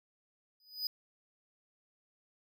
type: tone with exponential growth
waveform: square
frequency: 4978 Hz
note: D#8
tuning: in tune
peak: -30 dBFS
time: 0.6-0.87 s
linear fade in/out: 2 ms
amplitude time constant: 57 ms
effects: none